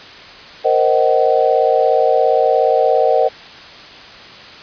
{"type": "chord", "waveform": "sine", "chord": "C half-diminished seventh", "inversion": "third", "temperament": "equal with one note detuned", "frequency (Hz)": [466.2, 523.3, 622.3, 755.1], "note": ["Bb4", "C5", "Eb5", "Gb5"], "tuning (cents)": [0, 0, 0, 35], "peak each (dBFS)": -16, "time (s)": [0.64, 3.29], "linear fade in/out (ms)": 20, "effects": ["white hiss -36 dBFS RMS until 4.62 s", "resampled to 11025 Hz"]}